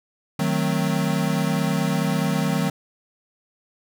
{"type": "chord", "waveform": "square", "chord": "D# diminished seventh", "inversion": "none", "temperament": "equal", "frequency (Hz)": [155.56, 185, 220, 261.6], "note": ["D#3", "F#3", "A3", "C4"], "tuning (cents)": [0, 0, 0, 0], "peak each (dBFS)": [-25, -25, -28, -29], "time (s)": [0.39, 2.7], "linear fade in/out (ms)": 5, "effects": []}